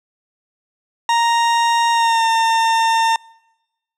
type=tone with pitch glide; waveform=40% pulse; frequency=932.3 to 906.8 Hz; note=A#5 to A#5; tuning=0 to -48 cents; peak=-12 dBFS; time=1.09-3.16 s; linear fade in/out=2 ms; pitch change=-48 cents; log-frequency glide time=1.92-2.25 s; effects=noise-tail reverb RT60 1.0 s tail -26 dB re dry + low-pass 7000 Hz 12 dB/octave